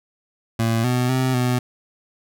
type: tone with pitch steps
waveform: 25% pulse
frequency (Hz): 114 / 124.7 / 129.7 / 124.6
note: A#2 / B2 / C3 / B2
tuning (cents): -38 / +17 / -15 / +16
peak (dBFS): -14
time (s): 0.59-1.59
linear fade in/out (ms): 5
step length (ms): 250
effects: none